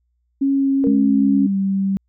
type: tone with vibrato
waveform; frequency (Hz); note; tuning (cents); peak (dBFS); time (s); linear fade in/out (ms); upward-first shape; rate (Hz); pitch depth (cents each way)
sine; 273.6; C#4; -23; -14; 0.41-1.47; 10; triangle; 2.4; 11
type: tone with exponential decay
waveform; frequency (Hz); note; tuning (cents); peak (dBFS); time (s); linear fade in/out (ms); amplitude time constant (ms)
sine; 466.2; A#4; 0; -19; 0.84-1.14; 0; 64
type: tone with pitch glide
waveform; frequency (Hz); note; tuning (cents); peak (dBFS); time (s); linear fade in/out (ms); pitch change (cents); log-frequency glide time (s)
sine; 210.9 to 194.52; G#3 to G3; +27 to -13; -16; 0.87-1.97; 0; -140; 1.15-1.57
effects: added 60 Hz sine -64 dBFS peak until 2.08 s